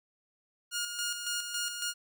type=tone with tremolo; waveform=10% pulse; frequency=1426 Hz; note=F6; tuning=36 cents sharp; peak=-23 dBFS; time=0.71-1.94 s; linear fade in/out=50 ms; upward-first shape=square; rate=3.6 Hz; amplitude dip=50%; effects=none